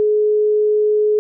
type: tone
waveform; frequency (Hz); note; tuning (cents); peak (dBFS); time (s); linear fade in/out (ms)
sine; 423.3; G#4; +33; -12; 0-1.19; 0
effects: none